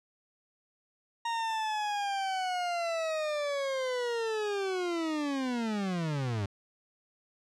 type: linear sweep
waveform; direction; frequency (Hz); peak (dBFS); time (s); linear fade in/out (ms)
40% pulse; down; 934 to 95.3; -29; 1.25-6.46; 5
effects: low-pass 6000 Hz 12 dB/octave